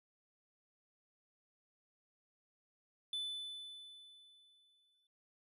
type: tone with exponential decay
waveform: triangle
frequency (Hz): 3500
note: A7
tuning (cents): -10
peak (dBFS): -35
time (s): 3.13-5.07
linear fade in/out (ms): 2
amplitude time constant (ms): 420
effects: resampled to 32000 Hz